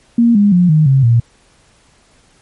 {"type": "tone with pitch steps", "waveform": "sine", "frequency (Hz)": [234.5, 204.1, 177.72, 154.71, 134.68, 117.25], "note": ["A#3", "G#3", "F3", "D#3", "C#3", "A#2"], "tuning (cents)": [11, -30, 31, -10, -50, 11], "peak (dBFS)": -6, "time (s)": [0.18, 1.2], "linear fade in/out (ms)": 5, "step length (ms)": 170, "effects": ["pink hiss -51 dBFS RMS until 2.41 s", "MP3 48 kbps"]}